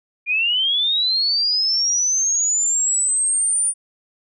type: linear sweep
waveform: sine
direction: up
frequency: 2390 to 9397 Hz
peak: -16 dBFS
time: 0.26-3.74 s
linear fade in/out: 50 ms
effects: none